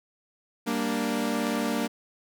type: chord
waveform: sawtooth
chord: G minor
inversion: none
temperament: equal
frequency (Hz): 196 / 233.1 / 293.7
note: G3 / Bb3 / D4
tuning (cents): 0 / 0 / 0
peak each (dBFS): -29 / -24 / -27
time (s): 0.66-1.88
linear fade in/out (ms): 20
effects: none